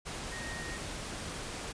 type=tone in noise; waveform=sine; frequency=1864.7 Hz; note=A#6; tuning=in tune; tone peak=-42 dBFS; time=0.31-0.78 s; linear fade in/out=20 ms; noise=pink; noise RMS=-40 dBFS; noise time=0.05-1.73 s; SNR=-5 dB; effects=resampled to 22050 Hz